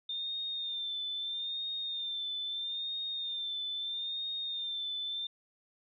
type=tone with vibrato; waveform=sine; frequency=3609 Hz; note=A7; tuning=43 cents sharp; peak=-34 dBFS; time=0.09-5.27 s; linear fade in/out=5 ms; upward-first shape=sine; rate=0.77 Hz; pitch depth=47 cents each way; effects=none